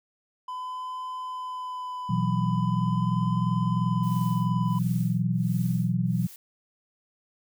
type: tone with vibrato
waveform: triangle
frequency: 1007 Hz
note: B5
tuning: 33 cents sharp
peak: -30 dBFS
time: 0.48-4.79 s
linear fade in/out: 5 ms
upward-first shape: sine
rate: 0.42 Hz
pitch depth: 14 cents each way
type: chord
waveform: sine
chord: B suspended fourth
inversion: none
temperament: equal with one note detuned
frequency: 121.98 / 164.81 / 185 Hz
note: B2 / E3 / F#3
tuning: -21 / 0 / 0 cents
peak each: -27 dBFS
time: 2.09-6.27 s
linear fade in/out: 10 ms
type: noise with tremolo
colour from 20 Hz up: blue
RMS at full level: -46 dBFS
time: 4.03-6.36 s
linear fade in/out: 2 ms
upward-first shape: sine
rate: 1.4 Hz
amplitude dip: 100%
effects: none